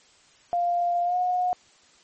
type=tone with pitch glide; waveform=sine; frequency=698.5 to 724.4 Hz; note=F5 to F#5; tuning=0 to -37 cents; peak=-21 dBFS; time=0.53-1.53 s; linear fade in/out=0 ms; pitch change=+63 cents; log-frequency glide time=1.04-1.17 s; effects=white hiss -57 dBFS RMS until 2.03 s + MP3 32 kbps